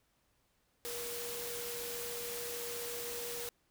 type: tone in noise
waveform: sine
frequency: 476.7 Hz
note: A#4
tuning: 39 cents sharp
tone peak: -43 dBFS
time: 0.85-3.49 s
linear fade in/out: 0 ms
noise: white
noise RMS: -42 dBFS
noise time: 0.85-3.49 s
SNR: -4 dB
effects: pink hiss -75 dBFS RMS until 3.7 s